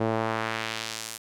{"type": "tone with band-pass filter sweep", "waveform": "sawtooth", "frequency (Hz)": 111.7, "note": "A2", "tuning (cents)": 27, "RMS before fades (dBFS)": -30, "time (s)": [0, 1.18], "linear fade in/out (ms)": 10, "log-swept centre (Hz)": [480, 10000], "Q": 0.93, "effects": []}